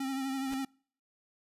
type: tone with vibrato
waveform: square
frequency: 268 Hz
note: C4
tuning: 42 cents sharp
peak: -33 dBFS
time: 0-0.65 s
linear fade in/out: 5 ms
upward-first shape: triangle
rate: 12 Hz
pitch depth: 43 cents each way
type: noise with exponential growth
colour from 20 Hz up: pink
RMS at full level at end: -42 dBFS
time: 0.41-0.54 s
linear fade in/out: 0 ms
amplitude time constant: 28 ms
effects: noise-tail reverb RT60 0.5 s tail -26 dB re dry + resampled to 32000 Hz